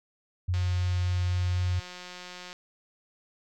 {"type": "tone", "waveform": "sine", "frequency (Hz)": 90.4, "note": "F#2", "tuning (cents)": -40, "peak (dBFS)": -24, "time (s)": [0.48, 1.8], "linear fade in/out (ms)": 10}
{"type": "click train", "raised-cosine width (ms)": 0.2, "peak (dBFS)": -25, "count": 359, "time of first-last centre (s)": [0.54, 2.529], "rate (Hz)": 180}
{"effects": []}